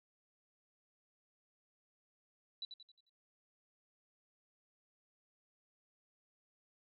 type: tone with echo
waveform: sine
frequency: 3951 Hz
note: B7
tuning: in tune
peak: -40 dBFS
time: 2.62-2.65 s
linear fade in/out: 2 ms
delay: 89 ms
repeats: 5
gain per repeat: -7 dB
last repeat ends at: 3.095 s
effects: none